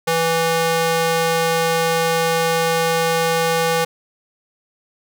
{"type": "tone with high-pass filter", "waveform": "square", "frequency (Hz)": 164.81, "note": "E3", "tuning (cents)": 0, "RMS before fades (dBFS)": -18, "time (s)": [0.07, 3.85], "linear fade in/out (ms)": 10, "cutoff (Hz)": 460, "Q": 0.96, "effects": []}